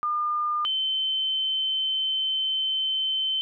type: tone pair in turn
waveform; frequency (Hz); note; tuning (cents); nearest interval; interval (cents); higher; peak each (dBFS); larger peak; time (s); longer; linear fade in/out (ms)
sine; 1208 / 3078; D6 / G7; +48 / -32; octave + major third; 1620; second; -23; neither; 0.03-0.65 / 0.65-3.41; second; 0
effects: none